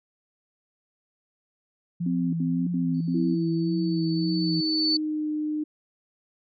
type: tone with vibrato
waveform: sine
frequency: 170.6 Hz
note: F3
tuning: 40 cents flat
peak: -25 dBFS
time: 2-4.61 s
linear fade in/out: 10 ms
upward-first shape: sine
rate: 1.8 Hz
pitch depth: 56 cents each way
type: tone bursts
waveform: sine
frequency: 258.5 Hz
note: C4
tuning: 21 cents flat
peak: -25 dBFS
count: 4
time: 2.06-3.347 s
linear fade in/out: 5 ms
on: 270 ms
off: 69 ms
type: tone with exponential growth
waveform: sine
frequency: 4492 Hz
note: C#8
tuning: 22 cents sharp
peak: -20 dBFS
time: 2.94-4.97 s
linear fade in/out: 5 ms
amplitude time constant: 440 ms
type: tone with pitch glide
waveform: sine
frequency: 329.6 to 304 Hz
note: E4 to D#4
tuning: 0 to -40 cents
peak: -25 dBFS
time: 3.14-5.64 s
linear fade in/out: 10 ms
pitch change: -140 cents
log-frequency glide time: 3.6-5.29 s
effects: none